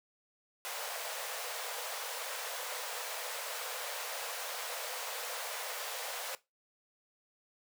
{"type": "high-pass noise", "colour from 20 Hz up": "pink", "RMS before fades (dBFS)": -40, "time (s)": [0.65, 6.35], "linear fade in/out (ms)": 0, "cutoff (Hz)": 460, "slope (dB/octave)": 96, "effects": ["noise-tail reverb RT60 0.2 s tail -18 dB re dry"]}